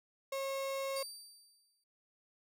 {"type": "tone", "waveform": "35% pulse", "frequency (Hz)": 543, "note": "C#5", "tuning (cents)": -36, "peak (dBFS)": -34, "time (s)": [0.32, 1.03], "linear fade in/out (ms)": 5}
{"type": "tone with exponential decay", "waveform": "25% pulse", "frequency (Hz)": 4653, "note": "D8", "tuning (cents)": -17, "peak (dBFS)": -35, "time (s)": [0.96, 1.84], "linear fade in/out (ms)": 5, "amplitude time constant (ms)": 190}
{"effects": []}